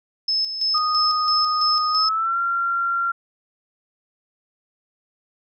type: tone with tremolo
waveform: sine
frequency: 5220 Hz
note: E8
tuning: 18 cents flat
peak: -18 dBFS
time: 0.28-2.09 s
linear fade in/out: 5 ms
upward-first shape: square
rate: 3 Hz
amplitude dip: 60%
type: tone with pitch glide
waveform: sine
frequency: 1241 to 1377 Hz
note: D#6 to F6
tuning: -5 to -25 cents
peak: -19 dBFS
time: 0.74-3.12 s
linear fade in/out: 10 ms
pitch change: +180 cents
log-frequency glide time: 1.91-2.38 s
effects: none